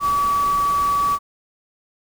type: tone in noise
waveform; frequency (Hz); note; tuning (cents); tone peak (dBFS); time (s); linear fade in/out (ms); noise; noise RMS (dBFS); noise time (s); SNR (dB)
sine; 1143; D6; -47; -16; 0-1.19; 50; pink; -33; 0-1.19; +14
effects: none